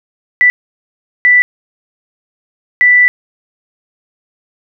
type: tone bursts at uneven times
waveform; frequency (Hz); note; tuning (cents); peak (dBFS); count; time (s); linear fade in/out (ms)
sine; 1975.5; B6; 0; -4; 3; 0.41-0.5 / 1.25-1.42 / 2.81-3.08; 0
effects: none